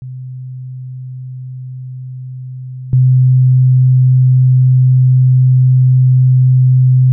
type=tone with level steps; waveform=sine; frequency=128.3 Hz; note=C3; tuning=34 cents flat; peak=-23 / -5 dBFS; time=0.02-7.12 s; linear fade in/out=0 ms; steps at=2.93 s; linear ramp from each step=2 ms; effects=none